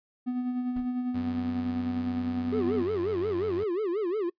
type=tone with tremolo; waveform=triangle; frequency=248.9 Hz; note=B3; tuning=14 cents sharp; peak=-24 dBFS; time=0.26-2.84 s; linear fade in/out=20 ms; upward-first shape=sine; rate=10 Hz; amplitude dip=40%
type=noise with exponential decay; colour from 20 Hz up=brown; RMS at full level=-36 dBFS; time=0.76-0.93 s; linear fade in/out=5 ms; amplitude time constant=35 ms
type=tone with pitch glide; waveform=sawtooth; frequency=92.5 to 93.09 Hz; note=F#2 to F#2; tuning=0 to +11 cents; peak=-33 dBFS; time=1.14-3.64 s; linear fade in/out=10 ms; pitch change=+11 cents; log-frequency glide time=1.42-3 s
type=tone with vibrato; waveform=triangle; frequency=387.3 Hz; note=G4; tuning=21 cents flat; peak=-24 dBFS; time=2.52-4.3 s; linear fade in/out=10 ms; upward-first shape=sine; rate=5.6 Hz; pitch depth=230 cents each way
effects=noise-tail reverb RT60 0.1 s tail -25 dB re dry + resampled to 11025 Hz

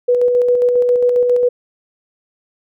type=tone with tremolo; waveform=sine; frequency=490.6 Hz; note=B4; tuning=12 cents flat; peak=-9 dBFS; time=0.08-1.49 s; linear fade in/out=10 ms; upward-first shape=square; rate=7.4 Hz; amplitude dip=30%; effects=none

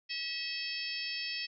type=harmonic tone with a mistuned harmonic; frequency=647 Hz; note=E5; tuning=32 cents flat; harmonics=3 / 4 / 5 / 6 / 7 / 8; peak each=-44 / -40 / -44 / -49 / -41 / -40 dBFS; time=0.09-1.47 s; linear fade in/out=20 ms; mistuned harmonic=8; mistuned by=+31 cents; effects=none

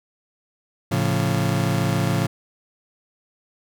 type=chord; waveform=35% pulse; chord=A augmented; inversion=none; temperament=just; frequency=110 / 137.5 / 171.88 Hz; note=A2 / C#3 / E#3; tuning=0 / -14 / -27 cents; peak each=-22 dBFS; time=0.91-2.27 s; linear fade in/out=10 ms; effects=none

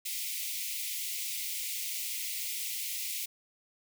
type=high-pass noise; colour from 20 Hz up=white; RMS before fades=-36 dBFS; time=0.05-3.26 s; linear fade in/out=10 ms; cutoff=2000 Hz; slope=96 dB/octave; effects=none

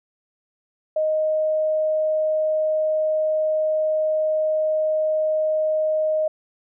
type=tone; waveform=sine; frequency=622.3 Hz; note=D#5; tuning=in tune; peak=-18 dBFS; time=0.96-6.28 s; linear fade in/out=5 ms; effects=none

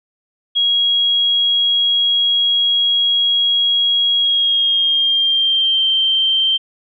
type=tone with pitch glide; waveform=sine; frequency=3300 to 3136 Hz; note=G#7 to G7; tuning=-12 to 0 cents; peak=-12 dBFS; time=0.55-6.58 s; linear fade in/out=20 ms; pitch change=-88 cents; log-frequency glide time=4.2-5.84 s; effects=none

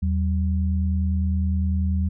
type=tone pair together; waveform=sine; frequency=79.76 / 189.7 Hz; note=D#2 / F#3; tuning=+43 / +43 cents; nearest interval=octave + minor third; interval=1500 cents; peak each=-20 / -26 dBFS; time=0.02-2.09 s; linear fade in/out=10 ms; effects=none

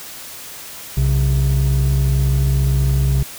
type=tone pair together; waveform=triangle; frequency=63.61 / 134.5 Hz; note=C2 / C3; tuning=-48 / +48 cents; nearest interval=octave + minor second; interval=1296 cents; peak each=-13 dBFS; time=0.97-3.23 s; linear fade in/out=5 ms; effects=tanh soft clip ceiling -6 dBFS + white hiss -34 dBFS RMS until 3.38 s

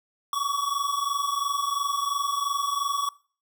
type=tone pair together; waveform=square; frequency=1120.1 / 1143 Hz; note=C#6 / D6; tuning=+18 / -47 cents; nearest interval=unison; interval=35 cents; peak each=-28 / -29 dBFS; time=0.33-3.09 s; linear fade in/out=2 ms; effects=noise-tail reverb RT60 0.4 s tail -21 dB re dry

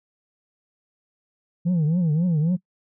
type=tone with vibrato; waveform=sine; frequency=164.81 Hz; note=E3; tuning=in tune; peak=-15 dBFS; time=1.65-2.57 s; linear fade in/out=20 ms; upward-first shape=triangle; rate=3.7 Hz; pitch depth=210 cents each way; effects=noise-tail reverb RT60 0.1 s tail -24 dB re dry + tanh soft clip ceiling -17 dBFS

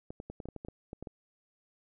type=clicks; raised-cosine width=2 ms; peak=-28 dBFS; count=12; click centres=0.105 / 0.201 / 0.3 / 0.402 / 0.456 / 0.487 / 0.563 / 0.649 / 0.685 / 0.931 / 1.026 / 1.072 s; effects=none

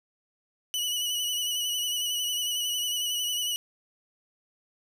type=tone with vibrato; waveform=sawtooth; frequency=2950 Hz; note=F#7; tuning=6 cents flat; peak=-24 dBFS; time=0.74-3.56 s; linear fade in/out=0 ms; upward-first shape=sine; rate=11 Hz; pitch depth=35 cents each way; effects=11-bit

